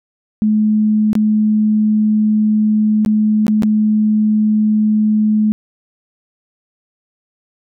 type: tone with dropouts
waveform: sine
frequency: 213.9 Hz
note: A3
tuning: 49 cents flat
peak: -10 dBFS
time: 0.42-5.52 s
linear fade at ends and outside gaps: 0 ms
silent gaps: 1.131-1.153 / 3.049-3.061 / 3.467-3.481 / 3.623-3.633 s
effects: none